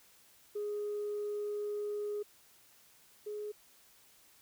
sine tone pair in turn, 415.3 / 419.4 Hz, G#4 / G#4, 0 / +17 cents, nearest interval unison, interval 17 cents, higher second, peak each -33 / -37 dBFS, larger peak first, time 0.55-2.23 / 3.26-3.52 s, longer first, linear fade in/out 10 ms, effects tanh soft clip ceiling -31 dBFS + white hiss -63 dBFS RMS until 4.41 s

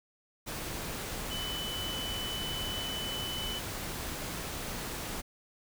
sine tone in noise, 3000 Hz, F#7, 23 cents sharp, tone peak -36 dBFS, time 1.3-3.6 s, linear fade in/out 20 ms, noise pink, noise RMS -38 dBFS, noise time 0.46-5.22 s, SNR -1 dB, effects none

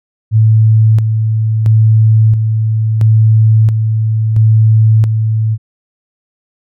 sine tone with tremolo, 110 Hz, A2, in tune, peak -4 dBFS, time 0.31-5.58 s, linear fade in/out 50 ms, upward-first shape square, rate 0.74 Hz, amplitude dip 45%, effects none

